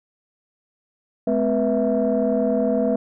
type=tone cluster; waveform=sine; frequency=215 / 254.8 / 486.2 / 656 Hz; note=A3 / C4 / B4 / E5; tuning=-40 / -46 / -27 / -9 cents; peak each=-22 dBFS; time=1.27-2.96 s; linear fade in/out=5 ms; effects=tanh soft clip ceiling -11 dBFS